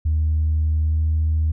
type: tone with pitch glide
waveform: sine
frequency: 77.78 to 78.55 Hz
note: D#2 to D#2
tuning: 0 to +17 cents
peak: -15 dBFS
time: 0.05-1.52 s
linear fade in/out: 10 ms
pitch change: +17 cents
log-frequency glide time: 0.84-1.02 s
effects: tanh soft clip ceiling -13 dBFS